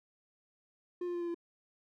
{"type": "tone with pitch steps", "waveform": "triangle", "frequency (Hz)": [354.7, 351.2, 347.8, 344.4, 341], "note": ["F4", "F4", "F4", "F4", "F4"], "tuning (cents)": [27, 10, -7, -24, -41], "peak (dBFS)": -32, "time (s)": [1.01, 1.345], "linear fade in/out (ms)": 5, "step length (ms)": 67, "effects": []}